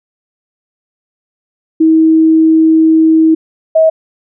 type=tone pair in turn; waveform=sine; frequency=320 / 640 Hz; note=D#4 / D#5; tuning=+49 / +49 cents; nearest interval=octave; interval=1200 cents; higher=second; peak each=-4 dBFS; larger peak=neither; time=1.8-3.35 / 3.75-3.9 s; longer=first; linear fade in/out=10 ms; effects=none